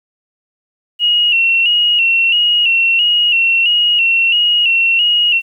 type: tone with vibrato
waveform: sine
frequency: 2800 Hz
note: F7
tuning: 4 cents sharp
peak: -9 dBFS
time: 0.99-5.42 s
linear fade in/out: 50 ms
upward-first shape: square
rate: 1.5 Hz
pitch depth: 51 cents each way
effects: 8-bit